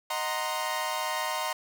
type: chord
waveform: sawtooth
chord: C half-diminished seventh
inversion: first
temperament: equal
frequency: 622.3 / 740 / 932.3 / 1046.5 Hz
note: Eb5 / Gb5 / Bb5 / C6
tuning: 0 / 0 / 0 / 0 cents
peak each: -32 / -33 / -29 / -30 dBFS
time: 0.1-1.53 s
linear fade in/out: 5 ms
effects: none